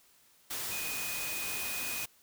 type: tone in noise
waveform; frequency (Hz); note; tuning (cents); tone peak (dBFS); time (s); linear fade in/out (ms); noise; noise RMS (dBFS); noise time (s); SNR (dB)
sine; 2489; D#7; 0; -39; 0.71-2.05; 10; white; -37; 0.5-2.06; -5
effects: white hiss -64 dBFS RMS until 2.22 s